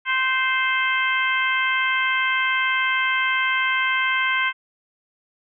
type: harmonic tone with a mistuned harmonic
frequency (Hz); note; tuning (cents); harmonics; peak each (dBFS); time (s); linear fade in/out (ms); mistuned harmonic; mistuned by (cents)
523.3; C5; 0; 2 / 3 / 4 / 5 / 6; -25 / -23 / -23 / -28 / -30; 0.05-4.53; 50; 3; -17
effects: none